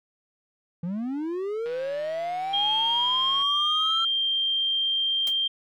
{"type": "linear sweep", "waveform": "triangle", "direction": "up", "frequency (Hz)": [163.8, 1351], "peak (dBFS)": -25, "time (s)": [0.83, 4.05], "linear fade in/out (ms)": 5}
{"type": "click train", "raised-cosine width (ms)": 0.3, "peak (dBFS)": -29, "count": 285, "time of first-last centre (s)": [1.66, 3.424], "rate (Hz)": 161}
{"type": "tone with pitch glide", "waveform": "sine", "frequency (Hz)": [3224, 3174], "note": ["G7", "G7"], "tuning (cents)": [48, 21], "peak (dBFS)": -22, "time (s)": [2.53, 5.48], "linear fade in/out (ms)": 10, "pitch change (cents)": -27, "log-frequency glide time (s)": [2.73, 4.28]}
{"type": "noise with exponential decay", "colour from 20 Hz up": "white", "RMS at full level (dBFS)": -34, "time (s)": [5.27, 5.36], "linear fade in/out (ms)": 1, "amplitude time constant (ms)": 19}
{"effects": []}